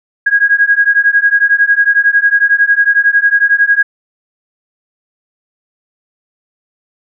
sine beating tone pair, 1637 / 1648 Hz, G#6 / G#6, -25 / -14 cents, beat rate 11 Hz, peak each -10 dBFS, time 0.26-3.83 s, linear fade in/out 10 ms, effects none

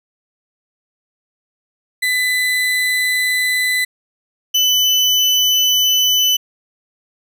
35% pulse tone pair in turn, 2003 / 3001 Hz, B6 / F#7, +24 / +24 cents, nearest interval perfect fifth, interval 700 cents, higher second, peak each -13 / -10 dBFS, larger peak second, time 2.02-3.85 / 4.54-6.37 s, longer neither, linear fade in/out 10 ms, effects none

